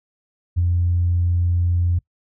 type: tone with ADSR envelope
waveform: sine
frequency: 87.31 Hz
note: F2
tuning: in tune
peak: -13 dBFS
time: 0.56-1.99 s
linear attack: 23 ms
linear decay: 20 ms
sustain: -2 dB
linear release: 9 ms
effects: noise-tail reverb RT60 0.1 s tail -23 dB re dry + tanh soft clip ceiling -10 dBFS